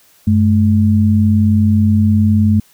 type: tone pair together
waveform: sine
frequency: 95.7 / 214.8 Hz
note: G2 / A3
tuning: -41 / -41 cents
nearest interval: octave + major second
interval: 1400 cents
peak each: -11 dBFS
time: 0.27-2.6 s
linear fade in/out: 5 ms
effects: white hiss -50 dBFS RMS until 2.73 s